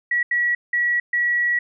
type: tone bursts at uneven times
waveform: sine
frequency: 1928 Hz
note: B6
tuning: 42 cents flat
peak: -17 dBFS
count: 4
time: 0.11-0.23 / 0.31-0.55 / 0.73-1 / 1.13-1.59 s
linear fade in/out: 5 ms
effects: none